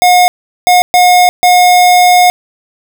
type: tone bursts at uneven times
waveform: square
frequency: 720 Hz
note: F#5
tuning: 47 cents flat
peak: -4 dBFS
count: 4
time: 0.02-0.28 / 0.67-0.82 / 0.94-1.29 / 1.43-2.3 s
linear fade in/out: 0 ms
effects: none